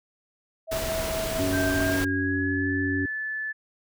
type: tone with tremolo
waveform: sine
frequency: 648 Hz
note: E5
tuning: 30 cents flat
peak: -27 dBFS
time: 0.67-2.01 s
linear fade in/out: 50 ms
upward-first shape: square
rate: 4.4 Hz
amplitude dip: 35%
type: noise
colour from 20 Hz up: pink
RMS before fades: -31 dBFS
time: 0.71-2.05 s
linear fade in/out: 10 ms
type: harmonic tone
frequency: 94 Hz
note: F#2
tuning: 28 cents sharp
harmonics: 1 / 3 / 4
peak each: -30 / -26 / -34 dBFS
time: 1.39-3.06 s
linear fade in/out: 5 ms
type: tone with pitch glide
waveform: sine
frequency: 1568 to 1739.8 Hz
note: G6 to A6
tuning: 0 to -20 cents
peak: -28 dBFS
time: 1.52-3.53 s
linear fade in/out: 20 ms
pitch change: +180 cents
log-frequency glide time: 1.7-2.71 s
effects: none